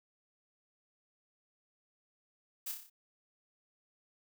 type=noise with echo; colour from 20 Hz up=blue; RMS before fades=-39 dBFS; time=2.66-2.72 s; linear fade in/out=10 ms; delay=30 ms; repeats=6; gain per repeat=-4 dB; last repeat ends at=2.9 s; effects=none